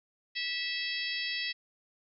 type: harmonic tone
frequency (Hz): 654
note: E5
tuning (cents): -14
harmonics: 3 / 4 / 5 / 6 / 7 / 8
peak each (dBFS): -37 / -38 / -39 / -40 / -40 / -41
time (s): 0.35-1.53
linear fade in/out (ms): 20
effects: none